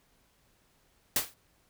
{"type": "noise with exponential decay", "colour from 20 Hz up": "white", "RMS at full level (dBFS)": -23, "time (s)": [1.16, 1.34], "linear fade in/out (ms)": 2, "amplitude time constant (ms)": 38, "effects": ["pink hiss -68 dBFS RMS until 1.69 s"]}